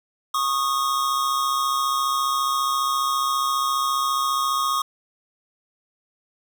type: tone pair together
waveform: square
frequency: 1100 / 1234.7 Hz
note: C#6 / D#6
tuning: -14 / -14 cents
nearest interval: major second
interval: 200 cents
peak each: -24 dBFS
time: 0.34-4.82 s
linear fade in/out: 5 ms
effects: none